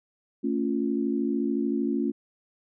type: chord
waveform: sine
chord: A augmented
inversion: none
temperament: equal with one note detuned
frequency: 223.8 / 277.2 / 349.2 Hz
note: A3 / C#4 / E#4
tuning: +30 / 0 / 0 cents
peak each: -28 / -27 / -30 dBFS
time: 0.43-2.12 s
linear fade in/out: 20 ms
effects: none